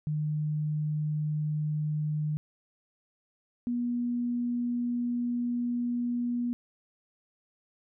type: tone pair in turn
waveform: sine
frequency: 151.7 / 241.4 Hz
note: D#3 / B3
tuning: -44 / -39 cents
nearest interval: minor sixth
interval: 805 cents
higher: second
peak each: -27 dBFS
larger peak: neither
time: 0.07-2.37 / 3.67-6.53 s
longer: second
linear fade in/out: 0 ms
effects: none